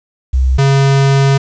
sine / square tone pair in turn, 64.8 / 137.31 Hz, C2 / C#3, -16 / -16 cents, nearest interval octave + minor second, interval 1300 cents, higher second, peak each -8 dBFS, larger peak neither, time 0.33-0.58 / 0.58-1.38 s, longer second, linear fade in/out 10 ms, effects resampled to 16000 Hz + 7-bit

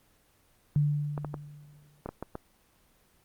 sine tone with exponential decay, 146.83 Hz, D3, in tune, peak -20 dBFS, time 0.76-2.01 s, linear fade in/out 0 ms, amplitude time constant 270 ms
clicks, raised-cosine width 1 ms, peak -21 dBFS, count 7, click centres 1.178 / 1.247 / 1.342 / 2.06 / 2.09 / 2.226 / 2.354 s
effects pink hiss -65 dBFS RMS until 3.24 s + Opus 24 kbps

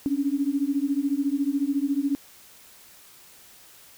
sine beating tone pair, 273.8 / 287.8 Hz, C#4 / D4, -21 / -35 cents, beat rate 14 Hz, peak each -25 dBFS, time 0.06-2.15 s, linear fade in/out 0 ms, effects white hiss -51 dBFS RMS until 3.97 s

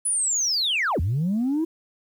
sine linear two-way sweep, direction down then up, 10110 to 73.42 to 333.7 Hz, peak -19 dBFS, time 0.05-1.65 s, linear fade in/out 10 ms, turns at 1 s, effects tanh soft clip ceiling -18 dBFS + 9-bit

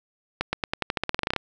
accelerating click train, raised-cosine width 0.3 ms, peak -8 dBFS, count 16, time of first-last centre 0.41-1.363 s, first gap 120 ms, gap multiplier 0.9, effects none

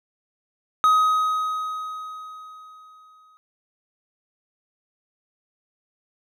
triangle tone with exponential decay, 1260 Hz, D#6, 21 cents sharp, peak -11 dBFS, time 0.84-3.37 s, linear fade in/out 0 ms, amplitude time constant 550 ms, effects none

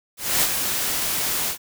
white noise with ADSR envelope, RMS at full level -18 dBFS, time 0.17-1.58 s, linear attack 250 ms, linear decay 53 ms, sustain -6 dB, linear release 92 ms, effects none

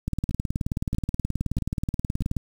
two click trains, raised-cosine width 5 ms, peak -13 / -19 dBFS, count 44 / 4, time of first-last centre 0.08-2.367 / 0.31-2.221 s, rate 18.8 / 1.57 Hz, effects 7-bit

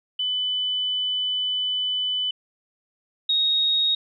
sine tone pair in turn, 3000 / 3753 Hz, F#7 / A#7, +23 / +11 cents, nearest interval major third, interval 388 cents, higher second, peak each -22 / -18 dBFS, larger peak second, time 0.19-2.31 / 3.29-3.95 s, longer first, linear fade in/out 5 ms, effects none

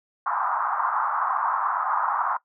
white band-pass noise, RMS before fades -25 dBFS, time 0.26-2.37 s, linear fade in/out 5 ms, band 810 to 1300 Hz, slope 48 dB/octave, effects noise-tail reverb RT60 0.1 s tail -18 dB re dry

